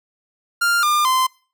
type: tone with pitch steps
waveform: 45% pulse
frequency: 1396.9 / 1202.1 / 1034.5 Hz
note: F6 / D6 / C6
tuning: 0 / +40 / -20 cents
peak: -15 dBFS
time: 0.61-1.27 s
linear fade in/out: 10 ms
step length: 220 ms
effects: noise-tail reverb RT60 0.4 s tail -24 dB re dry